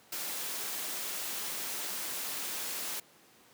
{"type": "noise", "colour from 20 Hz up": "white", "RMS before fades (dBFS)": -37, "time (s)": [0.12, 3], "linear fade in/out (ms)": 5, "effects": ["pink hiss -60 dBFS RMS until 3.53 s", "high-pass 200 Hz 12 dB/octave"]}